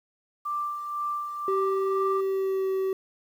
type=tone with tremolo; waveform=sine; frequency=1179 Hz; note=D6; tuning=6 cents sharp; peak=-26 dBFS; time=0.45-2.21 s; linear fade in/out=10 ms; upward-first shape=sine; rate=2 Hz; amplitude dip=50%
type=tone with pitch glide; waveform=triangle; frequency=386.1 to 381.9 Hz; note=G4 to G4; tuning=-26 to -45 cents; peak=-22 dBFS; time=1.48-2.93 s; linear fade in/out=2 ms; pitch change=-19 cents; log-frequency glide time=2.31-2.69 s
effects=9-bit